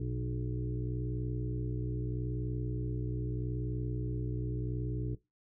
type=harmonic tone with a mistuned harmonic; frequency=60.8 Hz; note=B1; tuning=26 cents flat; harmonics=1 / 2 / 3 / 5 / 6 / 7; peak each=-39 / -35 / -46 / -42 / -46 / -46 dBFS; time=0-5.15 s; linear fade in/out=5 ms; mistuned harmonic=1; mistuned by=-68 cents; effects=noise-tail reverb RT60 0.2 s tail -18 dB re dry